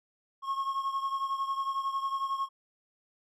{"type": "beating tone pair", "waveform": "triangle", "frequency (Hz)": [1085, 1096], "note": ["C#6", "C#6"], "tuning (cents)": [-37, -20], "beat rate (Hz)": 11, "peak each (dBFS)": [-29, -34], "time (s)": [0.42, 2.49], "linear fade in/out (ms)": 50, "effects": []}